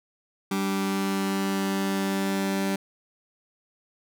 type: tone pair together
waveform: sawtooth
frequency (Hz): 195.1 / 292.6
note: G3 / D4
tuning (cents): -8 / -6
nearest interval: perfect fifth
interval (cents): 702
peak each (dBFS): -21 / -27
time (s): 0.51-2.76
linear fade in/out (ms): 5
effects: none